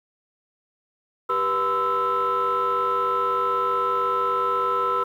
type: tone cluster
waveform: sine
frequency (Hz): 391.5 / 487.6 / 1020 / 1317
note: G4 / B4 / C6 / E6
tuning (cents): -2 / -22 / -44 / -2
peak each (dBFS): -29 / -27 / -25 / -21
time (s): 1.29-5.04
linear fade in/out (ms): 10
effects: tanh soft clip ceiling -15 dBFS + 9-bit